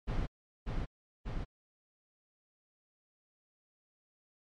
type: noise with echo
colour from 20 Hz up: brown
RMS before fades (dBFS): -33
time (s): 0.07-0.27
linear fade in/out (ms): 20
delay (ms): 590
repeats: 2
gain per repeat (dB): -2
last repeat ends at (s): 1.45
effects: low-pass 4000 Hz 12 dB/octave + MP3 64 kbps